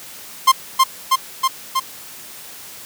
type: tone with echo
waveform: 45% pulse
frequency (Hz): 1053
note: C6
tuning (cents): +11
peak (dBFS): -7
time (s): 0.47-0.52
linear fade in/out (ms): 10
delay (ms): 320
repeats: 4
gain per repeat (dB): -2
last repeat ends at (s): 1.8
effects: white hiss -37 dBFS RMS until 2.85 s + high-pass 80 Hz 12 dB/octave